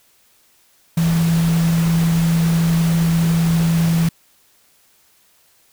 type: tone in noise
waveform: sine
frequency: 165.9 Hz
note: E3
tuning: 11 cents sharp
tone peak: -13 dBFS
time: 0.97-4.09 s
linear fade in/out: 5 ms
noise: pink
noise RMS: -28 dBFS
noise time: 0.97-4.09 s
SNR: +12 dB
effects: white hiss -56 dBFS RMS until 5.72 s

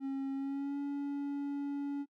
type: tone with pitch glide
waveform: triangle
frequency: 271.4 to 283.3 Hz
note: C#4 to C#4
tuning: -36 to +38 cents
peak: -32 dBFS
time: 0-2.06 s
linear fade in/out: 50 ms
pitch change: +74 cents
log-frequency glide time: 0.34-0.78 s
effects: noise-tail reverb RT60 0.1 s tail -25 dB re dry

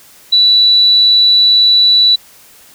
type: tone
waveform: sine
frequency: 3951 Hz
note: B7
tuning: in tune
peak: -5 dBFS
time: 0.32-2.16 s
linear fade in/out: 10 ms
effects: white hiss -42 dBFS RMS until 2.74 s

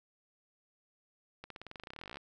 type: accelerating click train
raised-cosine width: 0.3 ms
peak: -29 dBFS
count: 24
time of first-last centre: 1.44-2.17 s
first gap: 63 ms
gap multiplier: 0.93
effects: none

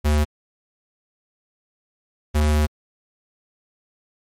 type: tone pair in turn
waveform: square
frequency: 74.9 / 75.51 Hz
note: D2 / D2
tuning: +35 / +49 cents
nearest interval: unison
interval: 14 cents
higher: second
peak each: -16 dBFS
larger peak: neither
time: 0.04-0.25 / 2.34-2.67 s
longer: second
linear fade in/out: 20 ms
effects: MP3 64 kbps

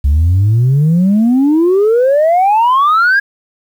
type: exponential sweep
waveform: sine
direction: up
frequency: 67.8 to 1661.2 Hz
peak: -5 dBFS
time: 0.04-3.2 s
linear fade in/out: 10 ms
effects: tanh soft clip ceiling -5 dBFS + 7-bit

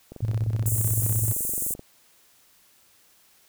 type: click train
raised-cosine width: 2 ms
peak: -26 dBFS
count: 40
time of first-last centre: 0.12-1.794 s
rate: 23.3 Hz
type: tone with tremolo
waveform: sine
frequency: 110 Hz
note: A2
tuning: in tune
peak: -20 dBFS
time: 0.22-1.33 s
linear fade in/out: 10 ms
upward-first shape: square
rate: 16 Hz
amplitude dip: 60%
type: high-pass noise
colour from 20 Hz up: pink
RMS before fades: -28 dBFS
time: 0.66-1.74 s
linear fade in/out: 2 ms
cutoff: 7500 Hz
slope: 48 dB/octave
effects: white hiss -59 dBFS RMS until 3.48 s

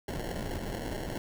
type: noise with sample-and-hold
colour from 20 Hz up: pink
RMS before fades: -36 dBFS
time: 0.08-1.18 s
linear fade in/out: 2 ms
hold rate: 1225 Hz
effects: none

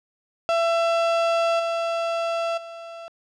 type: tone with level steps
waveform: 35% pulse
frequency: 670 Hz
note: E5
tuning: 28 cents sharp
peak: -17 / -21 / -34 dBFS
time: 0.49-3.08 s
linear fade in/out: 0 ms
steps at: 1.59 / 2.57 s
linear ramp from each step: 10 ms
effects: low-pass 4000 Hz 12 dB/octave

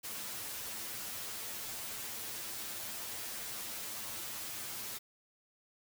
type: noise with comb filter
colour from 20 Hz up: white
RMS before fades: -42 dBFS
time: 0.03-4.99 s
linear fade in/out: 20 ms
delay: 9 ms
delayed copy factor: +1
effects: none

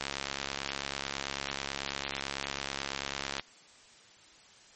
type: click train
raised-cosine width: 0.2 ms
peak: -15 dBFS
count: 235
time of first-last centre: 0.01-3.396 s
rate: 69.1 Hz
effects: white hiss -57 dBFS RMS until 4.75 s + MP3 32 kbps

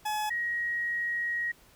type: tone pair in turn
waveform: 40% pulse / sine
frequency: 850 / 1892.8 Hz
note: G#5 / A#6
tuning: +40 / +26 cents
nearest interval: octave + major second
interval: 1386 cents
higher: second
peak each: -28 dBFS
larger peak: neither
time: 0.05-0.3 / 0.3-1.52 s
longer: second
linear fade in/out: 10 ms
effects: pink hiss -59 dBFS RMS until 1.75 s

